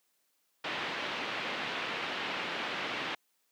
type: low-pass noise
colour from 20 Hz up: white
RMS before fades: -36 dBFS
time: 0.64-3.15 s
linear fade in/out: 5 ms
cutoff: 3200 Hz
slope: 24 dB/octave
effects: white hiss -75 dBFS RMS until 3.51 s + high-pass 200 Hz 12 dB/octave